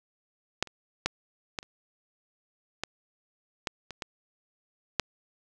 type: clicks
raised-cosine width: 0.2 ms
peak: -7 / -29 / -8 / -14 / -29 / -13 / -12 / -22 / -17 / -6 dBFS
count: 10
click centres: 0.626 / 0.673 / 1.06 / 1.588 / 1.629 / 2.836 / 3.672 / 3.907 / 4.022 / 4.997 s
effects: none